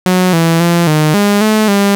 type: tone with pitch steps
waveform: sawtooth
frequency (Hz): 183.2 / 165.4 / 171.3 / 153.5 / 203.9 / 215.9 / 200.4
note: F#3 / E3 / F3 / D#3 / G#3 / A3 / G3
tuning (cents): -17 / +6 / -33 / -23 / -32 / -33 / +38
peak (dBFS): -4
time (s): 0.06-1.95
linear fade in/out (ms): 0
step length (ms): 270
effects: none